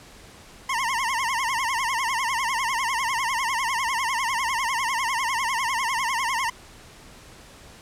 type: tone with vibrato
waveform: 25% pulse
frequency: 991 Hz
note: B5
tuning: 6 cents sharp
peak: -19 dBFS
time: 0.69-6.5 s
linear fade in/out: 5 ms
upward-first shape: sine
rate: 10 Hz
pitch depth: 180 cents each way
effects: pink hiss -47 dBFS RMS until 7.81 s + low-pass 10000 Hz 12 dB/octave